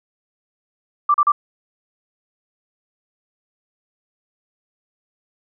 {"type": "tone bursts", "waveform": "sine", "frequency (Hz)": 1174.7, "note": "D6", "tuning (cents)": 0, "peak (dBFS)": -11, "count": 3, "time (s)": [1.09, 1.32], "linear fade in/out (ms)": 5, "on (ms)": 52, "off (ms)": 37, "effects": []}